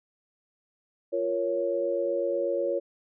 sine chord, Bb minor, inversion second, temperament equal, 349.2 / 466.2 / 554.4 Hz, F4 / Bb4 / Db5, 0 / 0 / 0 cents, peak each -31 / -31 / -27 dBFS, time 1.12-2.8 s, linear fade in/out 20 ms, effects none

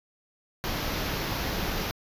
pink band-stop noise, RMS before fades -30 dBFS, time 0.64-1.91 s, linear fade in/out 0 ms, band 6100 to 12000 Hz, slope 48 dB/octave, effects resampled to 32000 Hz

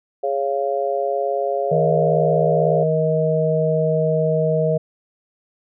sine chord, Db major, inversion second, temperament just, 415.8 / 554.4 / 693 Hz, Ab4 / Db5 / F5, +2 / 0 / -14 cents, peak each -24 / -22 / -23 dBFS, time 0.23-2.84 s, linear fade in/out 10 ms
harmonic tone, 157.8 Hz, D#3, 25 cents sharp, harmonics 1 / 3 / 4, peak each -20 / -20 / -20 dBFS, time 1.71-4.78 s, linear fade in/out 10 ms
effects none

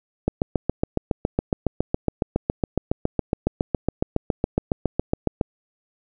click train, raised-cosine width 2 ms, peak -6 dBFS, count 38, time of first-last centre 0.28-5.412 s, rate 7.21 Hz, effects none

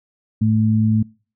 sine tone pair together, 109.3 / 218.6 Hz, A2 / A3, -11 / -11 cents, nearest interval octave, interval 1200 cents, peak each -16 dBFS, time 0.41-1.03 s, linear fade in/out 10 ms, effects noise-tail reverb RT60 0.4 s tail -26 dB re dry

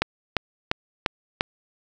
click train, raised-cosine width 0.3 ms, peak -4 dBFS, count 5, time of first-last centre 0.02-1.409 s, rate 2.88 Hz, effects none

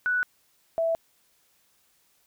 sine tone pair in turn, 1480 / 659.3 Hz, F#6 / E5, 0 / 0 cents, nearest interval octave + major second, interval 1400 cents, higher first, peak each -22 dBFS, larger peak neither, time 0.06-0.23 / 0.78-0.95 s, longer neither, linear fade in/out 0 ms, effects white hiss -66 dBFS RMS until 2.26 s

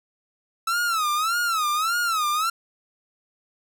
45% pulse tone with vibrato, 1307 Hz, E6, 15 cents flat, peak -21 dBFS, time 0.67-2.5 s, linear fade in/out 5 ms, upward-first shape sine, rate 1.7 Hz, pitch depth 160 cents each way, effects none

